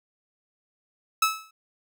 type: tone with exponential decay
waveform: sawtooth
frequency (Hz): 1300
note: E6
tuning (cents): -24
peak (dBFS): -13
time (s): 1.22-1.51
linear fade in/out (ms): 5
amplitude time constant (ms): 61
effects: none